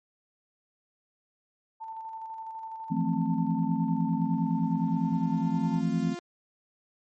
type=tone with tremolo; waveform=sine; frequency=892 Hz; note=A5; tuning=23 cents sharp; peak=-35 dBFS; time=1.8-5.81 s; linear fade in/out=20 ms; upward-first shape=square; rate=12 Hz; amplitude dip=30%
type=chord; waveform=sine; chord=F major seventh; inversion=third; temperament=equal; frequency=164.81 / 174.61 / 220 / 261.6 Hz; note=E3 / F3 / A3 / C4; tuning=0 / 0 / 0 / 0 cents; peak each=-30 dBFS; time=2.9-6.15 s; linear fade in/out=20 ms
type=tone with exponential growth; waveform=sawtooth; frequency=349.2 Hz; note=F4; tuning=in tune; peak=-32 dBFS; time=3.61-6.19 s; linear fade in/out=1 ms; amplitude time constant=560 ms
effects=MP3 32 kbps